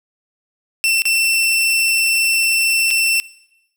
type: tone with dropouts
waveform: sawtooth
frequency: 2689 Hz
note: E7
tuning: 34 cents sharp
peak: -10 dBFS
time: 0.84-3.2 s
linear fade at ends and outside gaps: 0 ms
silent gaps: 1.02-1.054 / 2.905-2.91 s
effects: noise-tail reverb RT60 0.9 s tail -21 dB re dry